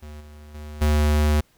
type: tone with level steps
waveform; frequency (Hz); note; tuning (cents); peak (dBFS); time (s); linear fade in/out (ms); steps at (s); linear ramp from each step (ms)
square; 75.1; D2; +39; -37 / -42 / -35 / -17; 0.02-1.41; 10; 0.2 / 0.54 / 0.81; 10
effects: pink hiss -61 dBFS RMS until 1.57 s